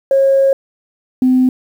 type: tone pair in turn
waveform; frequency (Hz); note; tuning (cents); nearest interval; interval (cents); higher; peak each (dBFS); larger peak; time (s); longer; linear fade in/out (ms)
sine; 543 / 255.8; C#5 / C4; -36 / -39; octave + minor second; 1303; first; -7; neither; 0.11-0.53 / 1.22-1.49; first; 2
effects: tanh soft clip ceiling -3 dBFS + 7-bit